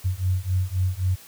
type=beating tone pair; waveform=sine; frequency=90.7 / 94.5 Hz; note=F#2 / F#2; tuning=-34 / +37 cents; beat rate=3.8 Hz; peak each=-24 dBFS; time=0.04-1.16 s; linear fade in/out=20 ms; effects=white hiss -47 dBFS RMS until 1.27 s